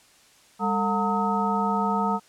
sine tone cluster, 202.2 / 449.4 / 724 / 912 / 1271 Hz, G#3 / A4 / F#5 / A#5 / D#6, -46 / +37 / -38 / -38 / +36 cents, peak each -26 / -32 / -30 / -26 / -28 dBFS, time 0.59-2.2 s, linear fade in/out 50 ms, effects white hiss -56 dBFS RMS until 2.28 s + low-pass 9000 Hz 12 dB/octave

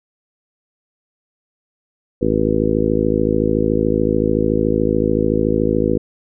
harmonic tone, 53.7 Hz, A1, 41 cents flat, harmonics 1 / 2 / 3 / 4 / 5 / 6 / 7 / 8 / 9, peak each -26 / -25 / -25 / -22 / -21 / -22 / -21 / -25 / -21 dBFS, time 2.21-5.98 s, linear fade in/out 10 ms, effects none

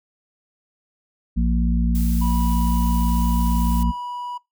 harmonic tone, 58 Hz, A#1, 8 cents flat, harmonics 1 / 3 / 4, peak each -18 / -23 / -24 dBFS, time 1.36-3.92 s, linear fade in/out 20 ms
blue noise, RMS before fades -36 dBFS, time 1.95-3.83 s, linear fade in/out 0 ms
triangle tone, 977 Hz, B5, 19 cents flat, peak -26 dBFS, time 2.21-4.38 s, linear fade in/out 10 ms
effects noise-tail reverb RT60 0.2 s tail -24 dB re dry

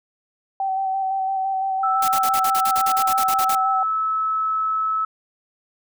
sine tone with vibrato, 769 Hz, G5, 33 cents flat, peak -20 dBFS, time 0.6-3.83 s, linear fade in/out 2 ms, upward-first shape square, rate 5.9 Hz, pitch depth 17 cents each way
sine tone with pitch glide, 1318.5 to 1299.6 Hz, E6 to E6, 0 to -25 cents, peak -19 dBFS, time 1.83-5.05 s, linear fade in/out 5 ms, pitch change -25 cents, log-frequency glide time 2.81-4.13 s
white noise bursts, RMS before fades -27 dBFS, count 15, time 2.02-3.552 s, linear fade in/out 5 ms, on 62 ms, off 43 ms
effects none

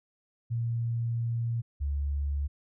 sine tone pair in turn, 116.7 / 71.21 Hz, A#2 / C#2, +2 / +47 cents, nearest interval major sixth, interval 855 cents, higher first, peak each -27 dBFS, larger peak neither, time 0.5-1.62 / 1.8-2.48 s, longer first, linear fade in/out 20 ms, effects none

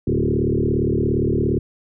sine tone with frequency modulation, 241.6 Hz, B3, 38 cents flat, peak -16 dBFS, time 0.07-1.59 s, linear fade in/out 5 ms, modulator 37.3 Hz, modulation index 4.7, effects none

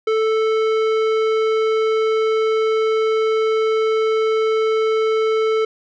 sine tone with tanh clipping, 440 Hz, A4, in tune, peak -17 dBFS, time 0.07-5.65 s, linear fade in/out 5 ms, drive 15 dB, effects none

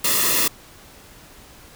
white noise with comb filter, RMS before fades -19 dBFS, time 0.04-0.48 s, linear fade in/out 5 ms, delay 1.3 ms, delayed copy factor -0.8, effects pink hiss -46 dBFS RMS until 1.75 s

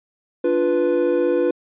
triangle chord, B diminished, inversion first, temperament equal, 293.7 / 349.2 / 493.9 Hz, D4 / F4 / B4, 0 / 0 / 0 cents, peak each -22 / -18 / -17 dBFS, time 0.44-1.51 s, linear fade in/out 5 ms, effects resampled to 8000 Hz

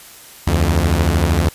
sawtooth beating tone pair, 73.4 / 86.4 Hz, D2 / F2, 0 / -18 cents, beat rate 13 Hz, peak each -12 dBFS, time 0.47-1.49 s, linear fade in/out 5 ms, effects white hiss -40 dBFS RMS until 1.54 s + resampled to 32000 Hz

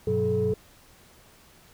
sine tone cluster, 98.6 / 123.8 / 183.5 / 431.1 Hz, G2 / B2 / F#3 / A4, +11 / +5 / -14 / -35 cents, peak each -29 / -30 / -30 / -23 dBFS, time 0.07-0.54 s, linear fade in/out 5 ms, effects tanh soft clip ceiling -15 dBFS + pink hiss -55 dBFS RMS until 1.73 s

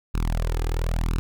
sawtooth tone with flanger, 40.68 Hz, E1, 22 cents flat, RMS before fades -24 dBFS, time 0.14-1.19 s, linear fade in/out 0 ms, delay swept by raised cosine 0.75 to 2.45 ms, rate 0.98 Hz, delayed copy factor +0.9, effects none

